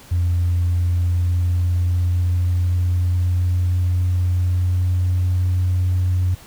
sine tone with pitch glide, 87.31 to 90.81 Hz, F2 to F#2, 0 to -32 cents, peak -14 dBFS, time 0.11-6.35 s, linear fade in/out 10 ms, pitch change +68 cents, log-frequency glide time 0.36-5.64 s, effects tanh soft clip ceiling -12 dBFS + pink hiss -44 dBFS RMS until 6.46 s

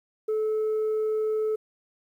sine tone, 433.4 Hz, A4, 26 cents flat, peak -21 dBFS, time 0.28-1.56 s, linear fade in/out 10 ms, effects tanh soft clip ceiling -22 dBFS + 10-bit

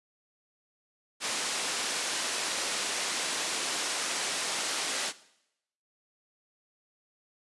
white band-pass noise, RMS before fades -32 dBFS, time 1.2-5.13 s, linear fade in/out 50 ms, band 270 to 7500 Hz, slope 12 dB/octave, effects noise-tail reverb RT60 0.8 s tail -18 dB re dry + resampled to 24000 Hz

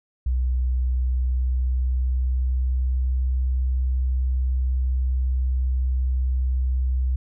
sine tone with pitch glide, 62.8 to 63.9 Hz, B1 to C2, +30 to -40 cents, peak -19 dBFS, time 0.26-7.16 s, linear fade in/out 5 ms, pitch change +30 cents, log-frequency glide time 0.82-3.33 s, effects none

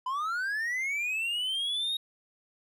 triangle linear sweep, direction up, 991 to 3775 Hz, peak -27 dBFS, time 0.06-1.97 s, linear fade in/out 5 ms, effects none

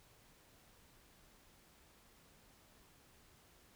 silence, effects pink hiss -66 dBFS RMS until 3.75 s

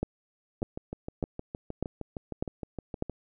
two click trains, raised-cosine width 2 ms, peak -15 / -22 dBFS, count 6 / 17, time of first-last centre 0.03-3.024 / 0.62-3.097 s, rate 1.67 / 6.46 Hz, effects none

